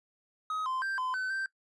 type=tone with pitch steps; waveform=triangle; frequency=1264 / 1037 / 1575 / 1022 / 1518 / 1564 Hz; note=D#6 / C6 / G6 / C6 / F#6 / G6; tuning=+27 / -16 / +8 / -41 / +44 / -4 cents; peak=-29 dBFS; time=0.5-1.46 s; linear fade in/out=2 ms; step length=160 ms; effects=noise-tail reverb RT60 0.1 s tail -19 dB re dry + resampled to 24000 Hz